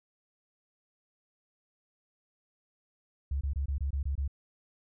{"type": "tone bursts", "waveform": "sine", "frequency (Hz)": 69.4, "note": "C#2", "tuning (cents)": 3, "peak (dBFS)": -28, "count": 8, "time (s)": [3.31, 4.278], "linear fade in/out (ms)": 5, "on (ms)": 100, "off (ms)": 24, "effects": []}